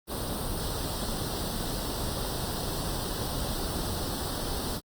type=noise with comb filter; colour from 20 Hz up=pink; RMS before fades=-32 dBFS; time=0.07-4.81 s; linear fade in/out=50 ms; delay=0.22 ms; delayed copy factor=+0.8; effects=Opus 32 kbps